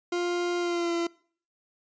40% pulse tone with pitch glide, 350.7 to 339.9 Hz, F4 to F4, +7 to -47 cents, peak -25 dBFS, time 0.12-1.07 s, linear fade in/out 5 ms, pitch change -54 cents, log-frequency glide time 0.58-0.93 s, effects noise-tail reverb RT60 0.5 s tail -23 dB re dry + resampled to 16000 Hz

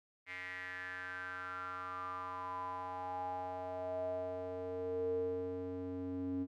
square tone with band-pass filter sweep, 91.5 Hz, F#2, 19 cents flat, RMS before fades -41 dBFS, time 0.26-6.47 s, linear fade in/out 50 ms, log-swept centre 2100 to 300 Hz, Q 7.8, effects none

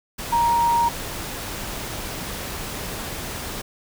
sine tone in noise, 938 Hz, A#5, 11 cents sharp, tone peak -16 dBFS, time 0.32-0.89 s, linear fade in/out 10 ms, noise pink, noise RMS -31 dBFS, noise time 0.18-3.62 s, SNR +12 dB, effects none

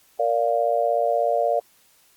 sine chord, Bb major, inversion none, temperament just, 466.2 / 582.7 / 699.2 Hz, Bb4 / D5 / F5, 0 / -14 / +2 cents, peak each -25 / -22 / -22 dBFS, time 0.19-1.6 s, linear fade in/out 10 ms, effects white hiss -58 dBFS RMS until 2.16 s + Opus 48 kbps

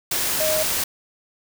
sine tone in noise, 622.3 Hz, D#5, in tune, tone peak -21 dBFS, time 0.4-0.63 s, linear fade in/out 5 ms, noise white, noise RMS -23 dBFS, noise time 0.11-0.84 s, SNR -1 dB, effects none

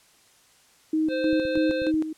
sine tone with tremolo, 313.8 Hz, D#4, 15 cents sharp, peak -20 dBFS, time 0.93-2.13 s, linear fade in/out 5 ms, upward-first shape square, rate 3.2 Hz, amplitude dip 65%
harmonic tone, 520 Hz, C5, 11 cents flat, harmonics 1 / 3 / 5 / 7 / 8, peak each -25 / -35 / -39 / -42 / -43 dBFS, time 1.08-1.92 s, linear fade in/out 50 ms
click train, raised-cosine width 5 ms, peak -28 dBFS, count 6, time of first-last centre 1.33-1.941 s, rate 8.18 Hz
effects white hiss -58 dBFS RMS until 2.17 s + low-pass 10000 Hz 12 dB/octave

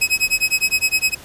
sawtooth tone with tremolo, 2549 Hz, D#7, 41 cents sharp, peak -9 dBFS, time 0.01-1.15 s, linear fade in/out 10 ms, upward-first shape sine, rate 9.8 Hz, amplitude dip 100%, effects pink hiss -40 dBFS RMS until 1.24 s + resampled to 32000 Hz

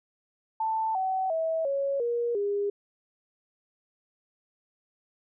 sine tone with pitch steps, 885 / 757.2 / 647.9 / 554.3 / 474.3 / 405.8 Hz, A5 / F#5 / E5 / C#5 / A#4 / G#4, +10 / +40 / -30 / 0 / +30 / -40 cents, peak -25 dBFS, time 0.6-2.7 s, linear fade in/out 5 ms, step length 350 ms, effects none

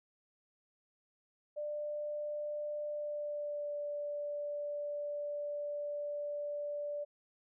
sine tone with pitch glide, 594 to 584.5 Hz, D5 to D5, +20 to -8 cents, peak -36 dBFS, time 1.56-7.05 s, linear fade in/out 20 ms, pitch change -28 cents, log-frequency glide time 2.87-3.74 s, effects none

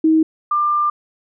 sine tone pair in turn, 317.6 / 1192.9 Hz, D#4 / D6, +36 / +27 cents, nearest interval octave + major seventh, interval 2291 cents, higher second, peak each -10 / -14 dBFS, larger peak first, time 0.04-0.23 / 0.51-0.9 s, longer second, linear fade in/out 5 ms, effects none

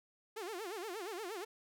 sawtooth tone with vibrato, 395 Hz, G4, 13 cents sharp, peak -37 dBFS, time 0.36-1.45 s, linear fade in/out 10 ms, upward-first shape sine, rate 8.5 Hz, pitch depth 240 cents each way, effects none

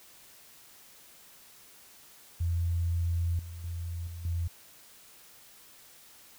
sine tone with level steps, 85.2 Hz, F2, 42 cents flat, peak -26 / -39 / -33 / -38 / -28 dBFS, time 2.4-4.48 s, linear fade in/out 10 ms, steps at 3.39 / 3.64 / 4.07 / 4.25 s, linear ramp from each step 2 ms, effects white hiss -55 dBFS RMS until 6.38 s

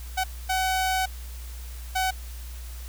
sawtooth tone bursts at uneven times, 753 Hz, F#5, 30 cents sharp, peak -19 dBFS, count 3, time 0.17-0.24 / 0.49-1.06 / 1.95-2.11 s, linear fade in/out 10 ms, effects added 60 Hz sine -35 dBFS peak until 2.88 s + white hiss -47 dBFS RMS until 2.88 s

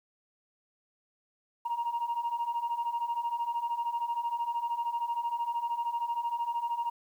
sine beating tone pair, 932.3 / 945.3 Hz, A#5 / A#5, 0 / +24 cents, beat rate 13 Hz, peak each -33 / -30 dBFS, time 1.65-6.9 s, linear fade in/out 10 ms, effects tanh soft clip ceiling -25 dBFS + 10-bit

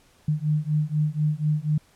sine beating tone pair, 149.8 / 153.9 Hz, D3 / D#3, +35 / -19 cents, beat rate 4.1 Hz, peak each -24 dBFS, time 0.28-1.78 s, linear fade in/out 5 ms, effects pink hiss -59 dBFS RMS until 1.95 s + low-pass 12000 Hz 12 dB/octave

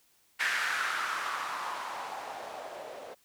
violet noise with low-pass filter sweep, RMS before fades -35 dBFS, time 0.39-3.15 s, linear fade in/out 20 ms, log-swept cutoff 1800 to 540 Hz, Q 3.2, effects white hiss -67 dBFS RMS until 3.24 s

